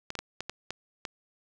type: clicks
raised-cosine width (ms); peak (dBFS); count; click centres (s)
0.2; -17; 7; 0.104 / 0.153 / 0.19 / 0.406 / 0.496 / 0.706 / 1.052
effects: none